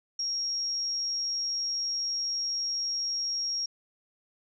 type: tone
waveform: sine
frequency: 5588 Hz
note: F8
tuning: in tune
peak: -28 dBFS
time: 0.19-3.66 s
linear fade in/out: 5 ms
effects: none